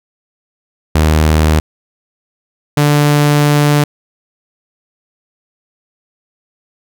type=tone pair in turn; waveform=sawtooth; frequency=77.78 / 146.83 Hz; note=D#2 / D3; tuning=0 / 0 cents; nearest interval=major seventh; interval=1100 cents; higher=second; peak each=-4 dBFS; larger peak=neither; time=0.95-1.6 / 2.77-3.84 s; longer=second; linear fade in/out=5 ms; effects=none